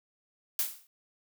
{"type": "noise with exponential decay", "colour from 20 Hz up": "blue", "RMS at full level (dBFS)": -26, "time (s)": [0.59, 0.87], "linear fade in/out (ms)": 2, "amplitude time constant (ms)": 59, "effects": []}